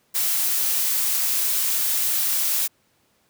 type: noise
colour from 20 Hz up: blue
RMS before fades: -22 dBFS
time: 0.14-2.68 s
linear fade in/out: 20 ms
effects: pink hiss -64 dBFS RMS until 3.29 s + high-pass 100 Hz 12 dB/octave